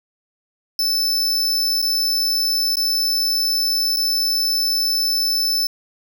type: tone with dropouts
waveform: 45% pulse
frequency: 5274 Hz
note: E8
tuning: in tune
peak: -17 dBFS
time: 0.79-5.67 s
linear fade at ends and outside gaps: 2 ms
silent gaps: 1.818-1.825 / 2.756-2.769 / 3.963-3.969 s
effects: none